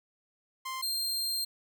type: tone pair in turn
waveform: sawtooth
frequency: 1046.5 / 4186 Hz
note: C6 / C8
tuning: 0 / 0 cents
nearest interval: 2 octaves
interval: 2400 cents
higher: second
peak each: -31 / -27 dBFS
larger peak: second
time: 0.65-0.82 / 0.82-1.45 s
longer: second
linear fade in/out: 10 ms
effects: none